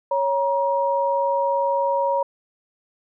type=tone pair together; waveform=sine; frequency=554.4 / 949.1 Hz; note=C#5 / A#5; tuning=0 / +31 cents; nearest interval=major sixth; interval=931 cents; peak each=-21 dBFS; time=0.11-2.23 s; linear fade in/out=5 ms; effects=none